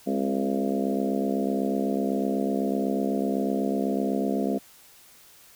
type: harmonic tone with a mistuned harmonic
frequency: 68 Hz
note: C#2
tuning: 33 cents flat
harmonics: 3 / 4 / 5 / 6 / 7 / 8 / 9 / 10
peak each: -28 / -28 / -34 / -32 / -34 / -36 / -38 / -34 dBFS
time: 0.06-4.59 s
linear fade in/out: 20 ms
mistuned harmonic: 4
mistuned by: -41 cents
effects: white hiss -53 dBFS RMS until 5.55 s